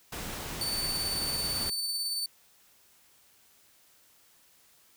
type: noise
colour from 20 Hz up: pink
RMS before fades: -38 dBFS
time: 0.12-1.7 s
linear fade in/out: 5 ms
type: tone with tremolo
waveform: sawtooth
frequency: 4530 Hz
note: C#8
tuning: 37 cents sharp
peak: -26 dBFS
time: 0.61-2.26 s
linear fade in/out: 2 ms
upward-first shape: sine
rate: 18 Hz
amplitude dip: 30%
effects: white hiss -62 dBFS RMS until 4.96 s